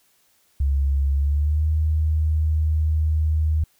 sine tone with pitch glide, 69.3 to 77.79 Hz, C#2 to D#2, 0 to 0 cents, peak -17 dBFS, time 0.6-3.64 s, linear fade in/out 5 ms, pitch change +200 cents, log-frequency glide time 1.14-1.67 s, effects white hiss -62 dBFS RMS until 3.79 s

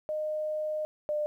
sine tone pair in turn, 614 / 600.3 Hz, D#5 / D5, -23 / +38 cents, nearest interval unison, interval 39 cents, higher first, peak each -29 / -27 dBFS, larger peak second, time 0.09-0.85 / 1.09-1.26 s, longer first, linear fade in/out 0 ms, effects 11-bit

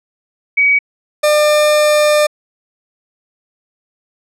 sine / 40% pulse tone pair in turn, 2265 / 599.9 Hz, C#7 / D5, +37 / +37 cents, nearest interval octave + major seventh, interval 2300 cents, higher first, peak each -8 dBFS, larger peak neither, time 0.57-0.79 / 1.23-2.27 s, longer second, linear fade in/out 10 ms, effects low-pass 12000 Hz 12 dB/octave

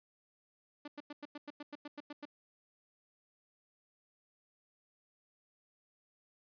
sawtooth tone bursts, 293.7 Hz, D4, in tune, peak -39 dBFS, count 12, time 0.85-2.254 s, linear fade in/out 5 ms, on 29 ms, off 96 ms, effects resampled to 11025 Hz

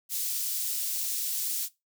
white high-pass noise, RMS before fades -31 dBFS, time 0.09-1.69 s, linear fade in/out 50 ms, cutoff 4900 Hz, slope 12 dB/octave, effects noise-tail reverb RT60 0.2 s tail -18 dB re dry

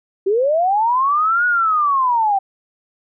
sine linear two-way sweep, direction up then down, 370 to 1468 to 763 Hz, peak -13 dBFS, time 0.26-2.39 s, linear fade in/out 10 ms, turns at 1.46 s, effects none

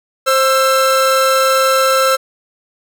45% pulse tone pair together, 529 / 1333 Hz, C5 / E6, +19 / +19 cents, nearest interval octave + major third, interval 1600 cents, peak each -13 dBFS, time 0.26-2.17 s, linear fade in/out 20 ms, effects none

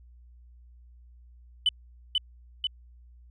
sine tone with echo, 3000 Hz, F#7, 23 cents sharp, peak -18 dBFS, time 1.66-1.69 s, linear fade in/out 2 ms, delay 490 ms, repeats 2, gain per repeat -3 dB, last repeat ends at 2.67 s, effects tanh soft clip ceiling -16 dBFS + added 60 Hz sine -50 dBFS peak until 3.3 s

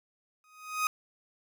30% pulse tone with exponential growth, 1252 Hz, D#6, 10 cents sharp, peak -21 dBFS, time 0.44-0.87 s, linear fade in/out 1 ms, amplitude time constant 93 ms, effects none

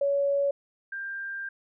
sine tone pair in turn, 562 / 1589.6 Hz, C#5 / G6, +24 / +24 cents, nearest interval octave + tritone, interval 1800 cents, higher second, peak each -22 / -32 dBFS, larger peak first, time 0.01-0.51 / 0.92-1.49 s, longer second, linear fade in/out 5 ms, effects none

